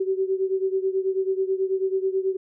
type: beating tone pair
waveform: sine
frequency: 379.2 / 388.4 Hz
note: F#4 / G4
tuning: +43 / -16 cents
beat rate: 9.2 Hz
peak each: -23 / -26 dBFS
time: 0-2.37 s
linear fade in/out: 10 ms
effects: none